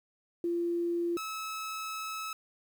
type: tone pair in turn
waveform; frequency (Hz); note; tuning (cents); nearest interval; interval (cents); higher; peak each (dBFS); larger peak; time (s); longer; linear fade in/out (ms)
sine / sawtooth; 343.5 / 1296.9; F4 / E6; -29 / -29; octave + major seventh; 2300; second; -28 / -32; first; 0.44-1.17 / 1.17-2.33; second; 2
effects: 10-bit